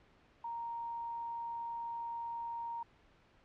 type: tone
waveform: sine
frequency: 932.3 Hz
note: A#5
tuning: in tune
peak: -38 dBFS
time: 0.44-2.83 s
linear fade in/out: 5 ms
effects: pink hiss -66 dBFS RMS until 3.44 s + low-pass 3000 Hz 12 dB/octave